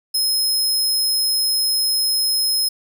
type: tone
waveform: sawtooth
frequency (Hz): 5140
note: E8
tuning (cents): -45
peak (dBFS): -14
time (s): 0.14-2.69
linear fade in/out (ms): 10
effects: none